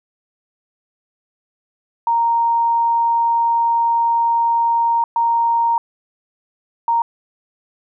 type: tone bursts at uneven times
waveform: sine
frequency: 930 Hz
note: A#5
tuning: 4 cents flat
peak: -13 dBFS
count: 3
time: 2.07-5.04 / 5.16-5.78 / 6.88-7.02 s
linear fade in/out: 2 ms
effects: none

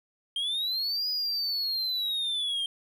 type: linear two-way sweep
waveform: triangle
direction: up then down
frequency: 3169 to 4966 to 3169 Hz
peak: -26 dBFS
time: 0.36-2.66 s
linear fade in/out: 2 ms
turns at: 1.09 s
effects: none

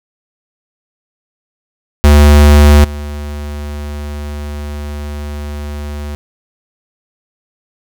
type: tone with level steps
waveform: square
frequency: 73.42 Hz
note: D2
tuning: in tune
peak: -3 / -21 dBFS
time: 2.04-6.15 s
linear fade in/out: 0 ms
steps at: 2.84 s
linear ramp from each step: 5 ms
effects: none

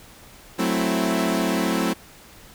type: chord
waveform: sawtooth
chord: F# half-diminished seventh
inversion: none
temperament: equal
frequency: 185 / 220 / 261.6 / 329.6 Hz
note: F#3 / A3 / C4 / E4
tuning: 0 / 0 / 0 / 0 cents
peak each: -22 dBFS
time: 0.58-1.94 s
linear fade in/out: 20 ms
effects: pink hiss -47 dBFS RMS until 2.54 s

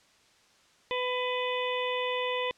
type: harmonic tone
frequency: 500 Hz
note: B4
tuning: 21 cents sharp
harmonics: 1 / 2 / 4 / 5 / 6 / 7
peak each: -31 / -34 / -37 / -38 / -39 / -39 dBFS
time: 0.91-2.51 s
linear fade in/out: 0 ms
effects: white hiss -62 dBFS RMS until 2.57 s + low-pass 6000 Hz 12 dB/octave

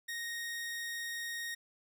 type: tone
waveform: sawtooth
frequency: 1864.7 Hz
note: A#6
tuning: in tune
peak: -34 dBFS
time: 0.08-1.55 s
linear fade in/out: 10 ms
effects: none

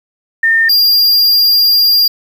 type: tone pair in turn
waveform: sine / square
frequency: 1815 / 4795 Hz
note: A#6 / D8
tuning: -47 / +35 cents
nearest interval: octave + perfect fourth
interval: 1682 cents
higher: second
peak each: -7 dBFS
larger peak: neither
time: 0.43-0.69 / 0.69-2.08 s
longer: second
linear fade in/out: 5 ms
effects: 7-bit

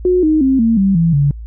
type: tone with pitch steps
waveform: sine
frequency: 363.1 / 310.7 / 265.8 / 227.4 / 194.58 / 166.48 / 142.44 Hz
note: F#4 / D#4 / C4 / A#3 / G3 / E3 / C#3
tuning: -33 / -2 / +27 / -43 / -13 / +17 / +47 cents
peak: -9 dBFS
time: 0.05-1.31 s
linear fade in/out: 2 ms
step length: 180 ms
effects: added 56 Hz sine -26 dBFS peak until 1.46 s

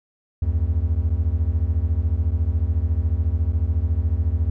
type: beating tone pair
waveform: triangle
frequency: 73.3 / 87.3 Hz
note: D2 / F2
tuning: -3 / 0 cents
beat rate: 14 Hz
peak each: -19 dBFS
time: 0.42-4.5 s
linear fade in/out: 5 ms
effects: none

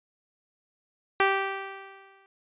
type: tone with exponential decay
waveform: 10% pulse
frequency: 390 Hz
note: G4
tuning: 9 cents flat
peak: -10 dBFS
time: 1.2-2.26 s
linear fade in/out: 1 ms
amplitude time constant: 230 ms
effects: resampled to 8000 Hz

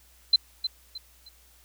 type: tone with echo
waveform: sine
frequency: 4081 Hz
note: C8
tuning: 44 cents flat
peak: -14 dBFS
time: 0.33-0.36 s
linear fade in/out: 5 ms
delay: 310 ms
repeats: 3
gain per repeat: -10 dB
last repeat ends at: 1.29 s
effects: added 60 Hz sine -59 dBFS peak until 1.64 s + white hiss -59 dBFS RMS until 1.64 s

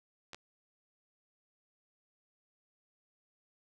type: clicks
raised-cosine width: 0.2 ms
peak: -28 dBFS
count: 2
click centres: 0.333 / 0.346 s
effects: none

